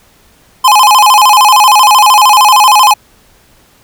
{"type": "tone with vibrato", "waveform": "square", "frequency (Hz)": 932.3, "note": "A#5", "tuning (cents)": 0, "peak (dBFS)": -3, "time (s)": [0.64, 2.94], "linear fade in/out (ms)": 10, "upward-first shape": "square", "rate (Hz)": 13, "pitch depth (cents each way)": 180, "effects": ["pink hiss -46 dBFS RMS until 3.83 s"]}